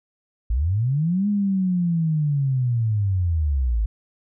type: linear two-way sweep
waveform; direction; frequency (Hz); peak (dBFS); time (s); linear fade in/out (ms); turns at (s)
sine; up then down; 50.6 to 208.2 to 50.6; -18; 0.5-3.86; 5; 1.28
effects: none